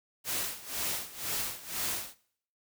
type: noise with tremolo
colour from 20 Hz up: white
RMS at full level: -32 dBFS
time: 0.24-2.15 s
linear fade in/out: 50 ms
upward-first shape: sine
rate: 2 Hz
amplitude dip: 85%
effects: noise-tail reverb RT60 0.6 s tail -20 dB re dry